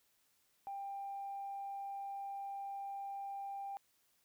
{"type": "tone", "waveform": "sine", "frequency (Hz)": 793, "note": "G5", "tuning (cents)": 20, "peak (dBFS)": -40, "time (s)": [0.67, 3.77], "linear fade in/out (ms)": 0, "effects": ["tanh soft clip ceiling -36 dBFS", "white hiss -75 dBFS RMS until 4.24 s"]}